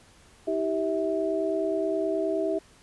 sine tone cluster, 320.9 / 390.4 / 648 Hz, E4 / G4 / E5, -46 / -7 / -30 cents, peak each -30 / -28 / -28 dBFS, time 0.47-2.59 s, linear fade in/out 10 ms, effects pink hiss -56 dBFS RMS until 2.82 s + resampled to 24000 Hz

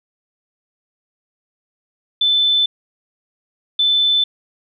sine tone pair in turn, 3520 / 3520 Hz, A7 / A7, 0 / 0 cents, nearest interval unison, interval 0 cents, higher neither, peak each -12 dBFS, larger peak neither, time 2.21-2.66 / 3.79-4.24 s, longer neither, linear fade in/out 5 ms, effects none

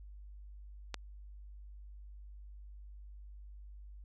click, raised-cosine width 0.2 ms, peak -20 dBFS, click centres 0.943 s, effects added 50 Hz sine -48 dBFS peak until 4.04 s

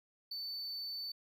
triangle tone, 4518 Hz, C#8, 32 cents sharp, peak -38 dBFS, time 0.31-1.12 s, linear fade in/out 5 ms, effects none

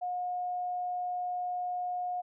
sine tone, 720 Hz, F#5, 47 cents flat, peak -31 dBFS, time 0.01-2.22 s, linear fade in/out 20 ms, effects none

